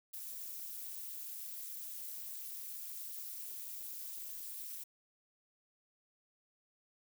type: noise with amplitude modulation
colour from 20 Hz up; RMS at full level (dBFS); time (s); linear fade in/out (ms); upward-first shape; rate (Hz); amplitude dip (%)
violet; -41; 0.13-4.84; 10; sine; 293; 100
effects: none